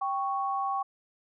sine tone pair together, 786 / 1108.7 Hz, G5 / C#6, +4 / 0 cents, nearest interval tritone, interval 596 cents, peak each -30 / -30 dBFS, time 0.01-0.83 s, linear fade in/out 10 ms, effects none

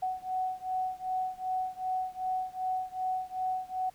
sine beating tone pair, 744 / 746.6 Hz, F#5 / F#5, +9 / +15 cents, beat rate 2.6 Hz, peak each -33 / -34 dBFS, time 0.02-3.9 s, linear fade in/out 10 ms, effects pink hiss -61 dBFS RMS until 3.94 s

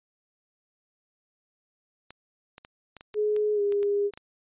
clicks, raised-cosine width 0.2 ms, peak -26 dBFS, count 11, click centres 2.106 / 2.581 / 2.649 / 2.967 / 3.009 / 3.142 / 3.364 / 3.723 / 3.83 / 4.137 / 4.175 s
sine tone with pitch glide, 422.1 to 406.5 Hz, G#4 to G#4, +28 to -37 cents, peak -22 dBFS, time 3.14-4.11 s, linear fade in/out 50 ms, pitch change -65 cents, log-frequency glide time 3.54-3.61 s
effects resampled to 8000 Hz

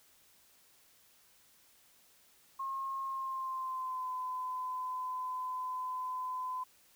sine tone with pitch glide, 1076 to 1015.6 Hz, C6 to B5, +48 to +48 cents, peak -35 dBFS, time 2.59-6.64 s, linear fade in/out 10 ms, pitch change -100 cents, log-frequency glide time 3.04-4.11 s, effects white hiss -65 dBFS RMS until 6.95 s

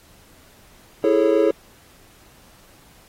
triangle chord, A major seventh, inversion second, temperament just, 330 / 412.5 / 440 / 550 Hz, E4 / G#4 / A4 / C#5, +2 / -12 / 0 / -14 cents, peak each -18 dBFS, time 1.04-1.51 s, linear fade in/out 2 ms, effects pink hiss -52 dBFS RMS until 3.08 s + AAC 48 kbps

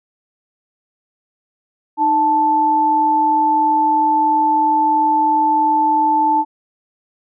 sine tone pair together, 308.8 / 878.5 Hz, D#4 / A5, -13 / -3 cents, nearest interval octave + tritone, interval 1810 cents, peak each -21 / -12 dBFS, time 1.97-6.45 s, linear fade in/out 50 ms, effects none

